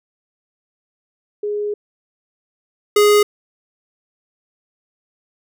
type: tone pair in turn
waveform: sine / square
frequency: 415.3 / 415.3 Hz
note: G#4 / G#4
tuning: 0 / 0 cents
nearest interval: unison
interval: 0 cents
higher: neither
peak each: -19 / -10 dBFS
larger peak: second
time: 1.43-1.74 / 2.96-3.23 s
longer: first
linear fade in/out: 5 ms
effects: none